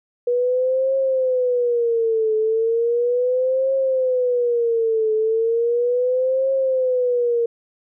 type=tone with vibrato; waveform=sine; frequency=482.8 Hz; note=B4; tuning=39 cents flat; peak=-16 dBFS; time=0.27-7.46 s; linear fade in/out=5 ms; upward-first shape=triangle; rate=0.36 Hz; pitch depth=190 cents each way; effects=none